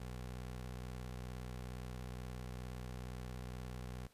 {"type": "tone with vibrato", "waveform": "20% pulse", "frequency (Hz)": 62.2, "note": "B1", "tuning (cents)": 13, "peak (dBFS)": -39, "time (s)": [0, 4.07], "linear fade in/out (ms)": 5, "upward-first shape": "square", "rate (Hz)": 17, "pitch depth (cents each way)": 47, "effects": ["pink hiss -69 dBFS RMS until 4.13 s", "resampled to 32000 Hz"]}